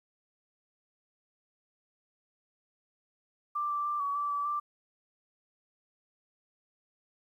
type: tone with pitch steps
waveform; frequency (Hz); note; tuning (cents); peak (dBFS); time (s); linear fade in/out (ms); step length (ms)
sine; 1180 / 1171 / 1181 / 1132 / 1163 / 1153 / 1177; D6 / D6 / D6 / C#6 / D6 / D6 / D6; +8 / -5 / +9 / +36 / -17 / -32 / +3; -29; 3.55-4.6; 10; 150
effects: 11-bit